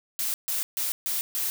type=noise bursts; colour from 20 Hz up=blue; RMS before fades=-28 dBFS; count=5; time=0.19-1.5 s; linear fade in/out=0 ms; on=150 ms; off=140 ms; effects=none